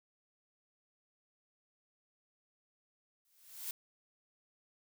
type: noise with exponential growth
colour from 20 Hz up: blue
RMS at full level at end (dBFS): -38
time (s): 3.25-3.71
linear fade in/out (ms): 1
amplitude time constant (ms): 100
effects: none